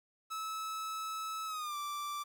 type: tone with pitch glide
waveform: 45% pulse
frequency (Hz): 1300 to 1171.6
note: E6 to D6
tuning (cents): -24 to -5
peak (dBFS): -37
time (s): 0.3-2.24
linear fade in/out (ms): 20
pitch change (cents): -181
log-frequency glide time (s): 1.46-1.76
effects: 11-bit